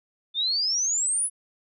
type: exponential sweep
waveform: sine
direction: up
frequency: 3525 to 10410 Hz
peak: -22 dBFS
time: 0.34-1.3 s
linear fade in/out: 50 ms
effects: none